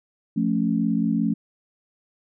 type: chord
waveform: sine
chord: F augmented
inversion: none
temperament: equal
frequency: 174.61 / 220 / 277.2 Hz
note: F3 / A3 / C#4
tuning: 0 / 0 / 0 cents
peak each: -25 / -22 / -25 dBFS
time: 0.36-1.34 s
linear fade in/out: 10 ms
effects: none